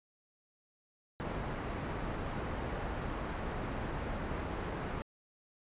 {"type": "low-pass noise", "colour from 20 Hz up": "pink", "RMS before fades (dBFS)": -38, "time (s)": [1.2, 5.02], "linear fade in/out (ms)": 0, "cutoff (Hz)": 1600, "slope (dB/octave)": 12, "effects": ["resampled to 8000 Hz"]}